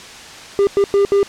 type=tone bursts at uneven times; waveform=triangle; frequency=400 Hz; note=G4; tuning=35 cents sharp; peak=-8 dBFS; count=4; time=0.59-0.67 / 0.77-0.84 / 0.94-1.05 / 1.12-1.23 s; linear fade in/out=0 ms; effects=white hiss -35 dBFS RMS until 1.28 s + low-pass 6000 Hz 12 dB/octave